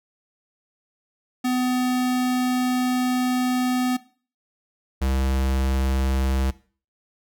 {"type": "tone pair in turn", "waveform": "square", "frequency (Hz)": [251.6, 66.14], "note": ["B3", "C2"], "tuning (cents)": [32, 19], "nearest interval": "octave + major seventh", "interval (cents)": 2313, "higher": "first", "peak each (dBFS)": -21, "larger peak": "neither", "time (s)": [[1.44, 3.97], [5.01, 6.51]], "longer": "first", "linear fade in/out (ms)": 10, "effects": ["noise-tail reverb RT60 0.4 s tail -18 dB re dry"]}